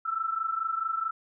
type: tone pair together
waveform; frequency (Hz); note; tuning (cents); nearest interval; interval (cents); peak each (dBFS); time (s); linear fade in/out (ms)
sine; 1318.5 / 1343.1; E6 / E6; 0 / +32; unison; 32; -29 / -32; 0.05-1.11; 10
effects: none